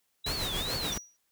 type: tone with vibrato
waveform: sine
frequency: 3832 Hz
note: A#7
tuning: 47 cents sharp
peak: -33 dBFS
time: 0.24-0.94 s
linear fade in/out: 10 ms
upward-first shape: triangle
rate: 2.4 Hz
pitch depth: 280 cents each way
type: noise with tremolo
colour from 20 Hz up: pink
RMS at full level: -33 dBFS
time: 0.26-0.98 s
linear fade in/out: 5 ms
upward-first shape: sine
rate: 7 Hz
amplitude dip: 45%
type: tone with exponential decay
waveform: triangle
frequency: 5790 Hz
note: F#8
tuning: 38 cents flat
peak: -30 dBFS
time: 0.92-1.17 s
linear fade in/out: 5 ms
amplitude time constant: 54 ms
effects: white hiss -75 dBFS RMS until 1.31 s